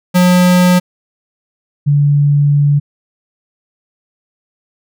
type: tone pair in turn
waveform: square / sine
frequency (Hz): 179.9 / 144.4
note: F#3 / D3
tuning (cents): -48 / -29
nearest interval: major third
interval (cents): 381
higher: first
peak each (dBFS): -7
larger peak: neither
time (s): 0.14-0.8 / 1.86-2.8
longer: second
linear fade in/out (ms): 20
effects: none